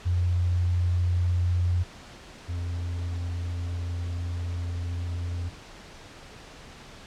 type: tone pair in turn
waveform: sine / triangle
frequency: 88.4 / 87.03 Hz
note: F2 / F2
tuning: +22 / -6 cents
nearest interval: unison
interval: 28 cents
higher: first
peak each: -21 / -26 dBFS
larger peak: first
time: 0.05-1.84 / 2.48-5.5 s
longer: second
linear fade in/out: 20 ms
effects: pink hiss -46 dBFS RMS until 7.06 s + low-pass 6000 Hz 12 dB/octave